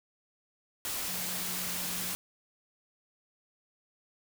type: tone in noise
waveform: sine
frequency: 181.2 Hz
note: F#3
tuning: 36 cents flat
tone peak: -45 dBFS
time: 1.08-2.13 s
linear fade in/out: 0 ms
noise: white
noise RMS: -35 dBFS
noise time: 0.85-2.15 s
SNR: -13 dB
effects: none